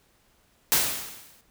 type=noise with exponential decay; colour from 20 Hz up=white; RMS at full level=-19 dBFS; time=0.72-1.41 s; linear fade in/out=0 ms; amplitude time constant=150 ms; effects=pink hiss -64 dBFS RMS until 1.5 s